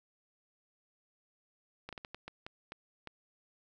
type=slowing click train; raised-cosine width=0.3 ms; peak=-27 dBFS; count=9; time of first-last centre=1.89-3.073 s; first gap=37 ms; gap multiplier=1.38; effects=none